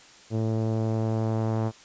sawtooth tone with low-pass filter sweep, 111.1 Hz, A2, 17 cents sharp, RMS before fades -26 dBFS, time 0.3-1.72 s, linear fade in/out 50 ms, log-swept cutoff 490 to 910 Hz, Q 1.2, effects white hiss -51 dBFS RMS until 1.84 s + resampled to 16000 Hz

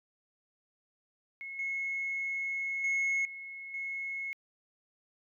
sine tone with level steps, 2178 Hz, C#7, 31 cents flat, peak -39 / -31 / -25 / -41 / -34 dBFS, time 1.41-4.33 s, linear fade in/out 0 ms, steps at 1.59 / 2.84 / 3.25 / 3.74 s, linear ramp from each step 2 ms, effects tanh soft clip ceiling -26 dBFS

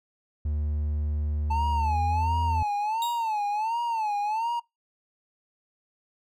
triangle tone with pitch glide, 75 to 83.22 Hz, D2 to E2, +37 to +17 cents, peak -23 dBFS, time 0.45-2.63 s, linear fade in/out 5 ms, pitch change +180 cents, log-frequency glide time 1.84-2.04 s
triangle tone with vibrato, 880 Hz, A5, in tune, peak -23 dBFS, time 1.5-4.6 s, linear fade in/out 10 ms, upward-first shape sine, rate 1.4 Hz, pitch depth 130 cents each way
sawtooth tone with exponential decay, 3759 Hz, A#7, 14 cents sharp, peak -27 dBFS, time 3.02-3.42 s, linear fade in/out 1 ms, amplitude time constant 85 ms
effects noise-tail reverb RT60 0.2 s tail -24 dB re dry

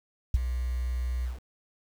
sine tone with ADSR envelope, 62 Hz, B1, 7 cents sharp, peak -15 dBFS, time 0.34-1.4 s, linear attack 4 ms, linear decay 27 ms, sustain -12 dB, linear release 150 ms, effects tanh soft clip ceiling -11 dBFS + 8-bit

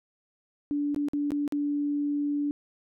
sine tone with dropouts, 290 Hz, D4, 22 cents flat, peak -25 dBFS, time 0.71-2.51 s, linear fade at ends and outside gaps 0 ms, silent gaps 0.946-0.962 / 1.085-1.134 / 1.306-1.319 / 1.478-1.523 s, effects none

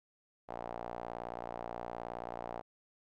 sawtooth tone with band-pass filter, 58.9 Hz, A#1, 19 cents sharp, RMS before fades -43 dBFS, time 0.48-2.62 s, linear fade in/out 20 ms, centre 740 Hz, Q 2.7, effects none

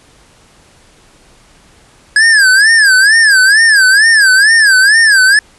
square tone with vibrato, 1661.2 Hz, G#6, in tune, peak -5 dBFS, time 2.16-5.39 s, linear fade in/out 2 ms, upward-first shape sine, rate 2.2 Hz, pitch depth 170 cents each way, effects pink hiss -45 dBFS RMS until 5.58 s + resampled to 24000 Hz

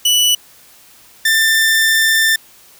sawtooth tone pair in turn, 2960 / 1785.1 Hz, F#7 / A6, 0 / +25 cents, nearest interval major sixth, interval 875 cents, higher first, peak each -7 dBFS, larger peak neither, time 0.05-0.35 / 1.25-2.36 s, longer second, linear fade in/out 5 ms, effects white hiss -45 dBFS RMS until 2.79 s

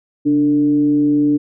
sine tone with frequency modulation, 293.7 Hz, D4, in tune, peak -11 dBFS, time 0.25-1.38 s, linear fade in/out 20 ms, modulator 156 Hz, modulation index 0.31, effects none

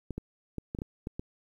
clicks, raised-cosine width 3 ms, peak -22 dBFS, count 8, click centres 0.107 / 0.18 / 0.583 / 0.749 / 0.788 / 0.819 / 1.071 / 1.195 s, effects 10-bit

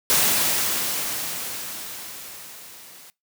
white noise with level ramp, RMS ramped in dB -18 to -46 dBFS, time 0.1-3.1 s, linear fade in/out 0 ms, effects noise-tail reverb RT60 0.2 s tail -22 dB re dry + high-pass 100 Hz 12 dB/octave

